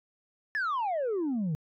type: exponential sweep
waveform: sine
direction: down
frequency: 1786 to 146.83 Hz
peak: -25 dBFS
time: 0.55-1.55 s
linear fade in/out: 0 ms
effects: tanh soft clip ceiling -26 dBFS